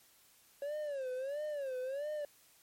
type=tone with vibrato; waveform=triangle; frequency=554.4 Hz; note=C#5; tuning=in tune; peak=-34 dBFS; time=0.62-2.25 s; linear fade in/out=2 ms; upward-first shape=sine; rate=1.5 Hz; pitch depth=160 cents each way; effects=white hiss -65 dBFS RMS until 2.62 s + MP3 64 kbps